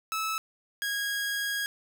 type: tone pair in turn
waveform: sawtooth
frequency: 1304 / 1642.9 Hz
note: E6 / G#6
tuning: -19 / -19 cents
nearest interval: major third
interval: 400 cents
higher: second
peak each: -25 dBFS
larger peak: neither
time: 0.12-0.38 / 0.82-1.66 s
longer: second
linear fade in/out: 0 ms
effects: none